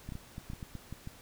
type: clicks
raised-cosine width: 5 ms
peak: -28 dBFS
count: 10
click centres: 0.09 / 0.122 / 0.154 / 0.381 / 0.501 / 0.534 / 0.628 / 0.753 / 0.926 / 1.074 s
effects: pink hiss -55 dBFS RMS until 1.21 s